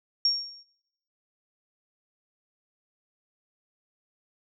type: tone with exponential decay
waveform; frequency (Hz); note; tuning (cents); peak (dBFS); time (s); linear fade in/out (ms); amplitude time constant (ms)
sine; 5540; F8; -15; -18; 0.25-0.63; 2; 82
effects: noise-tail reverb RT60 0.9 s tail -21 dB re dry